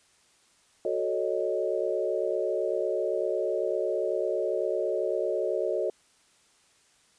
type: chord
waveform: sine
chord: D# half-diminished seventh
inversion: first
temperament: equal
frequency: 370 / 440 / 554.4 / 622.3 Hz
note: F#4 / A4 / C#5 / D#5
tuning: 0 / 0 / 0 / 0 cents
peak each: -31 dBFS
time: 0.85-5.9 s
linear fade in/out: 2 ms
effects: white hiss -63 dBFS RMS until 7.18 s + resampled to 22050 Hz